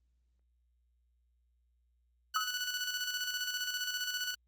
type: tone with tremolo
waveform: 15% pulse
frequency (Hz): 1481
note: F#6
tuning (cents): +1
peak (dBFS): -26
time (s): 2.34-4.35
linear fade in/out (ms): 10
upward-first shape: square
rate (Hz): 15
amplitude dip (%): 45
type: tone with exponential decay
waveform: sine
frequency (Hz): 1281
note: E6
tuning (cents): -50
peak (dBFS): -26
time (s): 2.36-2.54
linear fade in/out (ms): 1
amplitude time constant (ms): 39
effects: added 60 Hz sine -70 dBFS peak until 4.47 s + Opus 32 kbps